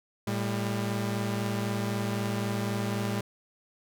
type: tone pair together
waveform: sawtooth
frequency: 111.95 / 200 Hz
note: A2 / G3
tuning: +30 / +35 cents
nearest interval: minor seventh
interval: 1005 cents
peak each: -27 dBFS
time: 0.27-3.21 s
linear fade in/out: 5 ms
effects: none